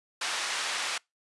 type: band-pass noise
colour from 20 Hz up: pink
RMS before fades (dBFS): -32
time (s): 0.21-0.98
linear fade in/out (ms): 5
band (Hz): 1100 to 7100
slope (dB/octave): 12
effects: noise-tail reverb RT60 0.2 s tail -26 dB re dry + resampled to 24000 Hz